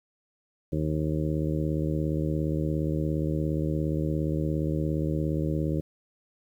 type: harmonic tone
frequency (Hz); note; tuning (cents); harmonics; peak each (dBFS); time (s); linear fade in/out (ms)
77.2; D#2; -13; 1 / 2 / 3 / 4 / 5 / 6 / 7; -32 / -28 / -37 / -31 / -36 / -39 / -37; 0.72-5.81; 10
effects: 10-bit